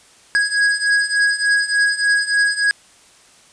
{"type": "beating tone pair", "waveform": "square", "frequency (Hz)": [1652, 1655.4], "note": ["G#6", "G#6"], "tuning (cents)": [-10, -6], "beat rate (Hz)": 3.4, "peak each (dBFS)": [-20, -17], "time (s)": [0.35, 2.71], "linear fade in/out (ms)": 0, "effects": ["white hiss -49 dBFS RMS until 3.52 s", "resampled to 22050 Hz"]}